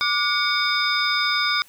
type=tone cluster; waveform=sine; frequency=1176 / 1449 / 2246 / 3633 / 5000 Hz; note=D6 / F#6 / C#7 / A#7 / D#8; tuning=+2 / -37 / +22 / -45 / +8 cents; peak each=-25 dBFS; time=0.01-1.62 s; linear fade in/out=0 ms; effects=tanh soft clip ceiling -7 dBFS + white hiss -52 dBFS RMS until 1.68 s